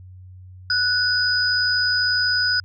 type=tone pair together; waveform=sine; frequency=1480 / 4978 Hz; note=F#6 / D#8; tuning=0 / 0 cents; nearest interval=octave + major sixth; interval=2100 cents; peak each=-20 dBFS; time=0.7-2.6 s; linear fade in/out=2 ms; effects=added 92 Hz sine -39 dBFS peak until 2.64 s